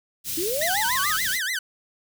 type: band-stop noise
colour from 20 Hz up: white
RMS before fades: -29 dBFS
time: 0.24-1.4 s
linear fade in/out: 50 ms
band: 220 to 3300 Hz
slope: 12 dB/octave
type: linear sweep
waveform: sine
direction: up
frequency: 305.2 to 1318.5 Hz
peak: -25 dBFS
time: 0.37-1.17 s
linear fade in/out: 10 ms
type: tone with vibrato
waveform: sawtooth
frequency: 1748 Hz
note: A6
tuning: 12 cents flat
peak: -21 dBFS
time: 0.61-1.59 s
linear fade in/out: 5 ms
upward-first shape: sine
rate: 6.9 Hz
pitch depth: 280 cents each way
effects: none